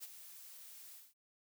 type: noise with ADSR envelope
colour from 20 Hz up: blue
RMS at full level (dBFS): -45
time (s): 0-1.14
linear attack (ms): 37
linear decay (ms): 25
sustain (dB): -9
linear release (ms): 200
effects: none